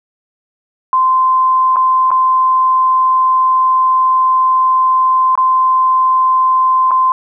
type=tone with dropouts; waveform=sine; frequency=1037 Hz; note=C6; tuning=16 cents flat; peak=-8 dBFS; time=0.93-7.12 s; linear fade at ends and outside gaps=1 ms; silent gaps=1.76-1.767 / 2.106-2.115 / 5.354-5.376 / 6.909-6.915 s; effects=none